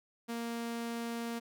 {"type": "tone", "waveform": "sawtooth", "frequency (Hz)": 233.1, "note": "A#3", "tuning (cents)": 0, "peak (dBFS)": -32, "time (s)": [0.28, 1.4], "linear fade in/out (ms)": 20, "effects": []}